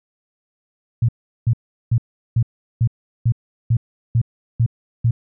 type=tone bursts; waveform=sine; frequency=116.54 Hz; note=A#2; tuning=in tune; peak=-12 dBFS; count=10; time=1.02-5.11 s; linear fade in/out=5 ms; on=67 ms; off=380 ms; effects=none